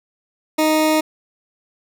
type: tone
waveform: 20% pulse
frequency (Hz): 311.1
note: D#4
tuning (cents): 0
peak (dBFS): -9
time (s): 0.58-1.01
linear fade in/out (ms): 10
effects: none